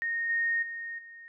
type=tone with level steps; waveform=sine; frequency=1852 Hz; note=A#6; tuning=12 cents flat; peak=-28 / -25 / -35 / -45 dBFS; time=0.02-1.28 s; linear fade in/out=0 ms; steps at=0.29 / 0.62 / 0.98 s; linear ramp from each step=10 ms; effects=none